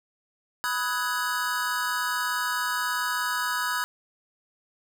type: chord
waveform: square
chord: G# minor seventh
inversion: first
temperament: equal with one note detuned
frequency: 987.8 / 1263.3 / 1480 / 1661.2 Hz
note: B5 / D#6 / F#6 / G#6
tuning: 0 / +26 / 0 / 0 cents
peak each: -32 dBFS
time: 0.64-3.84 s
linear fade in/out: 0 ms
effects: none